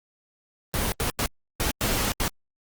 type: noise bursts at uneven times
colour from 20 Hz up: pink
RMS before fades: -25 dBFS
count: 6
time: 0.74-0.92 / 1-1.1 / 1.19-1.26 / 1.6-1.71 / 1.81-2.12 / 2.2-2.28 s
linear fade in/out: 0 ms
effects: Opus 24 kbps